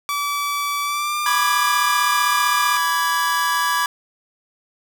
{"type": "tone with pitch glide", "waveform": "sawtooth", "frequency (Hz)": [1152, 1195.4], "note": ["D6", "D6"], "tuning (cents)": [-34, 30], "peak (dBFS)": -17, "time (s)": [0.09, 2.77], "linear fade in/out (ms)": 0, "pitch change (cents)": 64, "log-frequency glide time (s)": [0.83, 1.17]}
{"type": "chord", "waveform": "45% pulse", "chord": "G# diminished", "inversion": "first", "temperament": "equal with one note detuned", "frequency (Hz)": [987.8, 1159.8, 1661.2], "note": ["B5", "D6", "G#6"], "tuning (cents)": [0, -22, 0], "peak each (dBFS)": -22, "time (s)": [1.26, 3.86], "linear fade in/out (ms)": 2}
{"effects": []}